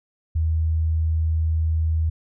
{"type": "tone", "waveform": "sine", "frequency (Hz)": 80, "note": "D#2", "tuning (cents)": 49, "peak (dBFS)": -18, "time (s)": [0.35, 2.1], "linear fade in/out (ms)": 10, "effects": []}